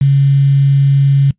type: tone with quantisation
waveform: sine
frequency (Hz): 138.59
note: C#3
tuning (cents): 0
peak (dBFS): -6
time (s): 0.01-1.31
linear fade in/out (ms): 5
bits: 5
effects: noise-tail reverb RT60 0.1 s tail -21 dB re dry + resampled to 8000 Hz